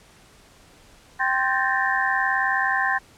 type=tone cluster; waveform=sine; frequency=781 / 1048 / 1569 / 1759 / 1838 Hz; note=G5 / C6 / G6 / A6 / A#6; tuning=-7 / +2 / +1 / -1 / -25 cents; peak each=-26 dBFS; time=1.19-2.99 s; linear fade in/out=20 ms; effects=pink hiss -52 dBFS RMS until 3.17 s + low-pass 10000 Hz 12 dB/octave